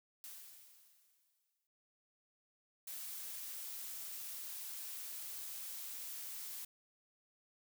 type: noise with exponential decay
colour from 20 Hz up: blue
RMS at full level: -49 dBFS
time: 0.24-1.67 s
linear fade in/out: 0 ms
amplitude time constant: 310 ms
type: noise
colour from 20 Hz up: blue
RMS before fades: -46 dBFS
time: 2.87-6.65 s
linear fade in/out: 5 ms
effects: none